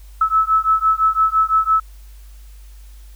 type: beating tone pair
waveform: sine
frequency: 1300 / 1305.9 Hz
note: E6 / E6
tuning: -24 / -17 cents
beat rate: 5.9 Hz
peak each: -16 dBFS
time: 0.21-1.8 s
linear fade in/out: 5 ms
effects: added 50 Hz sine -37 dBFS peak until 3.15 s + white hiss -53 dBFS RMS until 3.15 s